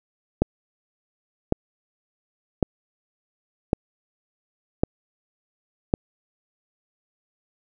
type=click train; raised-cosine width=2 ms; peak=-4 dBFS; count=6; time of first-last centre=0.42-5.939 s; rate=0.906 Hz; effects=none